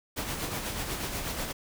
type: noise with tremolo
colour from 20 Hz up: pink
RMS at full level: -32 dBFS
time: 0.16-1.53 s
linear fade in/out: 20 ms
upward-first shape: sine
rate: 8.2 Hz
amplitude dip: 45%
effects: none